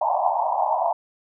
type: band-pass noise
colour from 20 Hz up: pink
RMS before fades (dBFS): -22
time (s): 0.01-0.93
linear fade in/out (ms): 5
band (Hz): 630 to 1000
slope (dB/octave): 96
effects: none